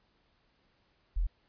sine tone, 41.44 Hz, E1, 10 cents sharp, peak -26 dBFS, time 1.16-1.27 s, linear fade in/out 10 ms, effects pink hiss -71 dBFS RMS until 1.48 s + resampled to 11025 Hz

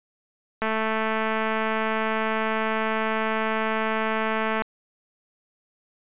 click train, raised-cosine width 0.5 ms, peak -11 dBFS, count 881, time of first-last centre 0.62-4.62 s, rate 220 Hz, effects resampled to 8000 Hz

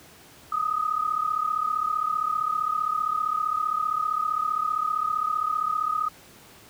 sine tone pair together, 1231 / 1266.3 Hz, D#6 / D#6, -19 / +30 cents, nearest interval unison, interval 49 cents, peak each -26 dBFS, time 0.52-6.09 s, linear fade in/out 5 ms, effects pink hiss -50 dBFS RMS until 6.69 s + high-pass 80 Hz 12 dB/octave

